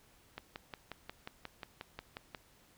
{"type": "click train", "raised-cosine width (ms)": 0.3, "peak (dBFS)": -26, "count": 12, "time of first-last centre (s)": [0.38, 2.348], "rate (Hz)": 5.59, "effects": ["pink hiss -65 dBFS RMS until 2.77 s"]}